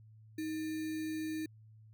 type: tone with sample-and-hold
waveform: sine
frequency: 314.1 Hz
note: D#4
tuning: 16 cents sharp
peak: -35 dBFS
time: 0.38-1.46 s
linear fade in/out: 5 ms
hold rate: 2100 Hz
effects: added 109 Hz sine -55 dBFS peak until 1.93 s